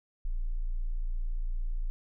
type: tone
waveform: sine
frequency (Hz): 28.74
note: A#0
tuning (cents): -24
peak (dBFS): -28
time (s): 0.25-1.9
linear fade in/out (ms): 0
effects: none